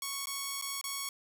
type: tone with dropouts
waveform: 5% pulse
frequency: 1108.7 Hz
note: C#6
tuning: in tune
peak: -23 dBFS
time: 0.02-1.09 s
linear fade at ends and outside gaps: 2 ms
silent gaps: 0.258-0.27 / 0.614-0.622 / 0.813-0.84 s
effects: 10-bit